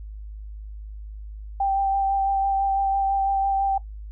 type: tone with vibrato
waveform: sine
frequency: 784 Hz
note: G5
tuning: in tune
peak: -19 dBFS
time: 1.6-3.78 s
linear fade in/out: 5 ms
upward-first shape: sine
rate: 6 Hz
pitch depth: 14 cents each way
effects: noise-tail reverb RT60 0.1 s tail -17 dB re dry + added 52 Hz sine -34 dBFS peak until 4.11 s